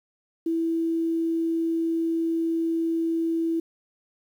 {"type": "tone", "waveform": "sine", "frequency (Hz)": 329.6, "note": "E4", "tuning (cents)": 0, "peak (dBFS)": -22, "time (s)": [0.46, 3.6], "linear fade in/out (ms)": 5, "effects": ["9-bit"]}